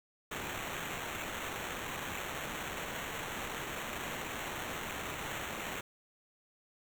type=noise with sample-and-hold; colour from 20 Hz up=blue; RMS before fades=-40 dBFS; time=0.31-5.81 s; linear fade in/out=5 ms; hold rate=4900 Hz; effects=none